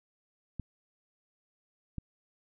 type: clicks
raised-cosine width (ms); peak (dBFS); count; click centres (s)
5; -24; 2; 0.597 / 1.983
effects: none